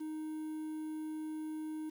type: tone with quantisation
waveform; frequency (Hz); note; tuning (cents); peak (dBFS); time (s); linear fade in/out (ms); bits
triangle; 311.1; D#4; 0; -36; 0-1.9; 10; 10
effects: none